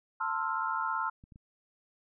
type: chord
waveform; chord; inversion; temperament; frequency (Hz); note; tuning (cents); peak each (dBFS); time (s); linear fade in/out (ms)
sine; F major seventh; first; equal with one note detuned; 892.3 / 1046.5 / 1318.5 / 1396.9; A5 / C6 / E6 / F6; +24 / 0 / 0 / 0; -35; 0.2-1.1; 10
type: clicks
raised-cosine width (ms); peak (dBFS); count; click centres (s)
5; -40; 3; 1.239 / 1.322 / 1.359
effects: none